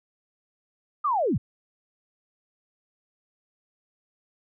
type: linear sweep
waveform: sine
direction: down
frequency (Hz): 1258 to 70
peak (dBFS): -21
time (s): 1.04-1.38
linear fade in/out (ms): 10
effects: none